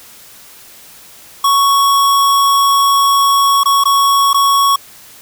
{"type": "tone with dropouts", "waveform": "square", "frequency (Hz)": 1112, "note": "C#6", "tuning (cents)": 5, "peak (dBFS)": -9, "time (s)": [1.44, 4.76], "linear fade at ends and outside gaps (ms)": 5, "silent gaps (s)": [[3.635, 3.656], [3.839, 3.854], [4.332, 4.343]], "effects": ["white hiss -39 dBFS RMS until 5.21 s"]}